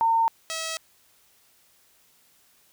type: tone pair in turn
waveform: sine / 5% pulse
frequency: 910 / 646.4 Hz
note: A#5 / E5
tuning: -42 / -34 cents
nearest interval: tritone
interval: 592 cents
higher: first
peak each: -18 dBFS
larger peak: neither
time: 0.01-0.28 / 0.5-0.77 s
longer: neither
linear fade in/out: 0 ms
effects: white hiss -61 dBFS RMS until 2.72 s